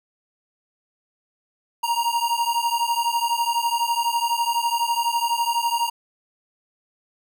square beating tone pair, 932.3 / 944.3 Hz, A#5 / A#5, 0 / +22 cents, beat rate 12 Hz, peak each -24 dBFS, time 1.83-5.9 s, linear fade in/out 10 ms, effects none

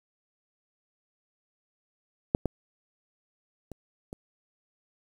clicks, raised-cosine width 2 ms, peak -8 / -13 / -27 / -25 dBFS, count 4, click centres 2.349 / 2.457 / 3.717 / 4.129 s, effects 8-bit

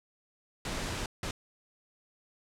pink noise bursts at uneven times, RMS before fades -35 dBFS, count 2, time 0.65-1.06 / 1.23-1.31 s, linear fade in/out 2 ms, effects low-pass 8000 Hz 12 dB/octave

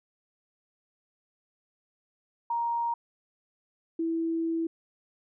sine tone pair in turn, 937 / 328.9 Hz, A#5 / E4, +9 / -4 cents, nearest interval octave + tritone, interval 1813 cents, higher first, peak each -26 dBFS, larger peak neither, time 2.5-2.94 / 3.99-4.67 s, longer second, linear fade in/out 5 ms, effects none

